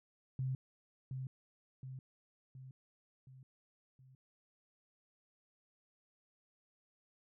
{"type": "tone with echo", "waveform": "sine", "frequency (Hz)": 130.81, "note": "C3", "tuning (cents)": 0, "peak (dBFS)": -34, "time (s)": [0.39, 0.55], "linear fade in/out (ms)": 2, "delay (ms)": 720, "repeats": 5, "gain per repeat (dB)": -5, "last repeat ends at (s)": 4.15, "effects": []}